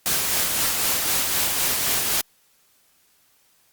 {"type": "noise with tremolo", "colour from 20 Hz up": "white", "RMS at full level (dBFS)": -21, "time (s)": [0.06, 2.21], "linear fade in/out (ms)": 0, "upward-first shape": "sine", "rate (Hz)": 3.9, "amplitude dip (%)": 30, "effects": ["white hiss -61 dBFS RMS until 3.72 s", "Opus 48 kbps"]}